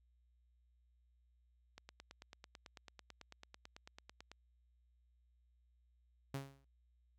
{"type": "click train", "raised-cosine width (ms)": 0.2, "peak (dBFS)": -35, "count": 24, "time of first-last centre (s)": [1.78, 4.316], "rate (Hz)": 9.07}
{"type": "tone with exponential decay", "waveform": "sawtooth", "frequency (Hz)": 137.1, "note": "C#3", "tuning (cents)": -19, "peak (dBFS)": -35, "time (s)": [6.34, 6.65], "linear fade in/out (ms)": 5, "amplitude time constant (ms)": 67}
{"effects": ["added 60 Hz sine -70 dBFS peak until 7.18 s"]}